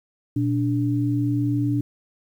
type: tone pair together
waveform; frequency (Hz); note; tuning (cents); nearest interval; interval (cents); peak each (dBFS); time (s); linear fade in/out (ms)
sine; 120.12 / 291.2; B2 / D4; -48 / -15; octave + minor third; 1533; -22; 0.36-1.81; 5
effects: 9-bit